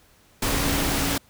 sine tone in noise, 278.6 Hz, C#4, 9 cents sharp, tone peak -30 dBFS, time 0.42-1.18 s, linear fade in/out 5 ms, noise pink, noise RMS -24 dBFS, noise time 0.42-1.18 s, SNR -9 dB, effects pink hiss -57 dBFS RMS until 1.29 s

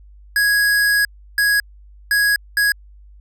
square tone bursts at uneven times, 1661.2 Hz, G#6, in tune, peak -14 dBFS, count 4, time 0.36-1.05 / 1.38-1.6 / 2.11-2.36 / 2.57-2.72 s, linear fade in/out 2 ms, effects added 50 Hz sine -41 dBFS peak until 3.2 s

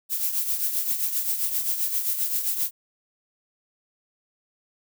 violet noise with tremolo, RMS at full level -23 dBFS, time 0.09-2.71 s, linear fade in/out 50 ms, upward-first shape triangle, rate 7.6 Hz, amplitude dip 65%, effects none

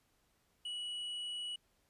sine tone with hard clipping, 2933 Hz, F#7, 16 cents flat, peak -40 dBFS, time 0.65-1.56 s, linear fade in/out 5 ms, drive 4 dB, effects pink hiss -75 dBFS RMS until 1.89 s + resampled to 32000 Hz

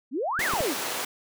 sine exponential two-way sweep, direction up then down, 227.9 to 2217 to 227.9 Hz, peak -25 dBFS, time 0.11-0.75 s, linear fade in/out 50 ms, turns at 0.43 s
pink high-pass noise, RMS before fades -31 dBFS, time 0.39-1.05 s, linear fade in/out 5 ms, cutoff 410 Hz, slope 12 dB/octave
clicks, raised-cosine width 3 ms, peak -25 / -21 / -19 dBFS, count 3, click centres 0.391 / 0.536 / 0.606 s
effects none

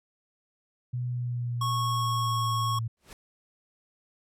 sine tone with pitch glide, 123.47 to 113.88 Hz, B2 to A#2, 0 to -40 cents, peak -28 dBFS, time 0.93-2.88 s, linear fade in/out 10 ms, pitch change -140 cents, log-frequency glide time 1.07-2.49 s
square tone, 1101 Hz, C#6, 12 cents flat, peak -28 dBFS, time 1.61-2.79 s, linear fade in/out 5 ms
pink noise with exponential growth, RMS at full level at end -42 dBFS, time 2.97-3.13 s, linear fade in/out 1 ms, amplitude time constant 33 ms
effects low-pass 12000 Hz 12 dB/octave

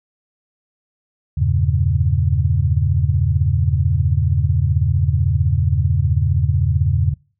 sine chord, E diminished seventh, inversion none, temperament equal, 82.41 / 98 / 116.54 / 138.59 Hz, E2 / G2 / Bb2 / Db3, 0 / 0 / 0 / 0 cents, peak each -18 / -19 / -22 / -19 dBFS, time 1.37-7.14 s, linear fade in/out 10 ms, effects noise-tail reverb RT60 0.4 s tail -25 dB re dry

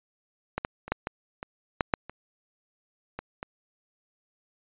clicks, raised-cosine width 0.5 ms, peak -13 / -13 / -24 / -9 / -15 / -21 / -7 / -6 / -24 / -19 / -20 dBFS, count 11, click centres 0.58 / 0.649 / 0.88 / 0.92 / 1.071 / 1.429 / 1.808 / 1.938 / 2.096 / 3.19 / 3.429 s, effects resampled to 8000 Hz

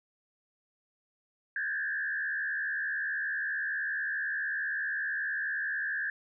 sine tone with frequency modulation, 1661.2 Hz, G#6, in tune, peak -30 dBFS, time 1.56-6.1 s, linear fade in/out 2 ms, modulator 75.4 Hz, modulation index 1.4, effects none

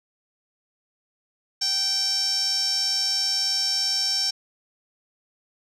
sawtooth tone with band-pass filter, 777 Hz, G5, 16 cents flat, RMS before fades -24 dBFS, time 1.61-4.31 s, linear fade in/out 10 ms, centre 5400 Hz, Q 10, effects none

